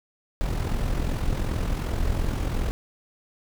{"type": "noise with amplitude modulation", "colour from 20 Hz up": "brown", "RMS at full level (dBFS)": -23, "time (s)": [0.41, 2.71], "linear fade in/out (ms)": 0, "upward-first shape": "sine", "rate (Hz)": 42.7, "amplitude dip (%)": 55, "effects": []}